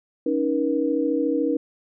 sine tone cluster, 280.5 / 314.3 / 479.6 Hz, C#4 / D#4 / A#4, +21 / +18 / +49 cents, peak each -24 dBFS, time 0.26-1.57 s, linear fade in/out 5 ms, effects none

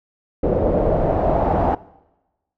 pink noise with low-pass filter sweep, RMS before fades -18 dBFS, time 0.43-1.75 s, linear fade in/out 5 ms, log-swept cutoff 510 to 800 Hz, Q 3.3, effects noise-tail reverb RT60 1.0 s tail -21 dB re dry

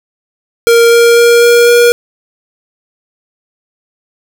square tone with pitch steps, 466.2 / 468.9 / 471.6 / 474.3 / 477.1 Hz, A#4 / A#4 / A#4 / A#4 / A#4, 0 / +10 / +20 / +30 / +40 cents, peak -4 dBFS, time 0.67-1.92 s, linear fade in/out 0 ms, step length 250 ms, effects none

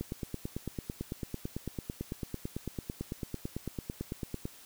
click train, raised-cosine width 3 ms, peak -22 dBFS, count 41, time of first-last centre 0.01-4.454 s, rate 9 Hz, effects white hiss -54 dBFS RMS until 4.65 s

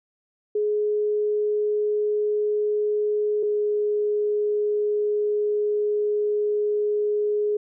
sine tone pair in turn, 420 / 418 Hz, G#4 / G#4, +19 / +11 cents, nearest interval unison, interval 8 cents, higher first, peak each -20 dBFS, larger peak neither, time 0.55-3.43 / 3.43-7.57 s, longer second, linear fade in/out 5 ms, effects none

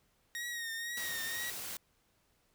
sawtooth tone with vibrato, 1869 Hz, A#6, 4 cents sharp, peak -34 dBFS, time 0.35-1.5 s, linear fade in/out 0 ms, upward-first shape triangle, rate 2 Hz, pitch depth 57 cents each way
white noise, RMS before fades -42 dBFS, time 0.97-1.77 s, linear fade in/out 2 ms
effects pink hiss -73 dBFS RMS until 2.54 s

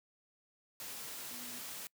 sine tone in noise, 243.6 Hz, B3, 24 cents flat, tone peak -53 dBFS, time 1.31-1.59 s, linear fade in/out 0 ms, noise white, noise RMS -45 dBFS, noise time 0.8-1.87 s, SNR -11 dB, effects noise-tail reverb RT60 0.1 s tail -26 dB re dry + high-pass 100 Hz 12 dB/octave

